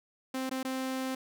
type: tone with dropouts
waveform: sawtooth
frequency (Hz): 261.6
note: C4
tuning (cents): 0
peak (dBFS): -28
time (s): 0.34-1.15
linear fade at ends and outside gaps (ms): 5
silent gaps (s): 0.495-0.511 / 0.63-0.648
effects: none